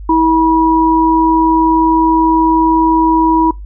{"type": "tone pair together", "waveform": "sine", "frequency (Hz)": [323.4, 969], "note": ["E4", "B5"], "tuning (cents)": [-33, -33], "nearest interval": "octave + perfect fifth", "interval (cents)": 1900, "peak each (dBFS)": -10, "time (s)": [0.09, 3.51], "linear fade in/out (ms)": 5, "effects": ["noise-tail reverb RT60 0.2 s tail -24 dB re dry", "added 50 Hz sine -25 dBFS peak until 3.65 s"]}